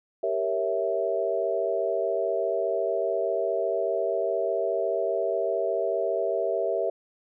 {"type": "chord", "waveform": "sine", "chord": "G diminished seventh", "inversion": "none", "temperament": "equal", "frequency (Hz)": [392, 466.2, 554.4, 659.3], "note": ["G4", "Bb4", "Db5", "Fb5"], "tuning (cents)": [0, 0, 0, 0], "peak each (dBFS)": [-30, -30, -31, -27], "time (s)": [0.23, 6.9], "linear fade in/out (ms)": 5, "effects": []}